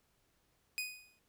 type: tone with exponential decay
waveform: sawtooth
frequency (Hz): 2489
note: D#7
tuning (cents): 0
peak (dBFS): -30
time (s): 0.78-1.19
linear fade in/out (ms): 0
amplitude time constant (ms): 88
effects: pink hiss -75 dBFS RMS until 1.28 s